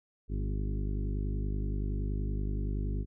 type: harmonic tone with a mistuned harmonic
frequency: 50.6 Hz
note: G#1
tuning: 44 cents flat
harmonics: 1 / 2 / 3 / 4 / 5 / 6 / 7 / 8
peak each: -31 / -37 / -41 / -43 / -45 / -47 / -48 / -49 dBFS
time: 0.28-3.06 s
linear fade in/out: 50 ms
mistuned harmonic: 5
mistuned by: +22 cents
effects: none